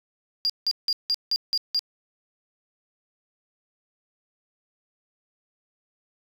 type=tone bursts; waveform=sine; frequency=4810 Hz; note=D8; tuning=41 cents sharp; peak=-19 dBFS; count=7; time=0.45-1.792 s; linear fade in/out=0 ms; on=46 ms; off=170 ms; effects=tanh soft clip ceiling -17 dBFS + 10-bit